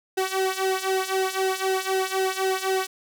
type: tone with flanger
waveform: sawtooth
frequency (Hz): 380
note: F#4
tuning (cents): +46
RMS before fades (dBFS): -25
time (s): 0.17-2.87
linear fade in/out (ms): 10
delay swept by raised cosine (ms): 1.7 to 2.59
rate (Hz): 3.9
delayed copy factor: -0.9
effects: none